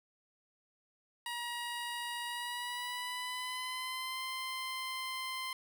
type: tone with pitch glide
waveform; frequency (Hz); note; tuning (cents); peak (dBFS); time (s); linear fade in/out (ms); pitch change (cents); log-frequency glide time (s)
15% pulse; 954 to 1040.3; A#5 to C6; +40 to -10; -31; 1.26-5.53; 2; +150; 2.26-4.21
effects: none